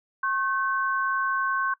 sine tone pair together, 1084 / 1533 Hz, C#6 / G6, -39 / -39 cents, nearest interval tritone, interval 600 cents, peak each -26 dBFS, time 0.23-1.74 s, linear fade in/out 5 ms, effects noise-tail reverb RT60 0.1 s tail -21 dB re dry

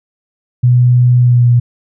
sine tone with pitch glide, 123.47 to 120.86 Hz, B2 to B2, 0 to -37 cents, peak -5 dBFS, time 0.63-1.6 s, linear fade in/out 10 ms, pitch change -37 cents, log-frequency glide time 1.19-1.48 s, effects none

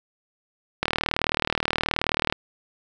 click train, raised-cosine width 0.3 ms, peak -5 dBFS, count 59, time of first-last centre 0.83-2.325 s, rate 38.8 Hz, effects none

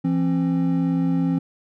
triangle tone pair together, 169.2 / 266.9 Hz, E3 / C4, +45 / +35 cents, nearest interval minor sixth, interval 790 cents, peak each -19 dBFS, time 0.04-1.39 s, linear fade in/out 10 ms, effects none

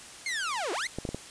sawtooth linear two-way sweep, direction down then up, 2178 to 318.2 to 2178 Hz, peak -26 dBFS, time 0.26-0.87 s, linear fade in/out 2 ms, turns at 0.72 s
clicks, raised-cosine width 2 ms, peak -19 dBFS, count 4, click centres 0.986 / 1.052 / 1.09 / 1.146 s
effects white hiss -46 dBFS RMS until 1.3 s + resampled to 22050 Hz

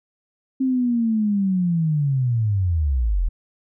sine linear sweep, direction down, 266.4 to 37 Hz, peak -17 dBFS, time 0.6-3.29 s, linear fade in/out 10 ms, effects none

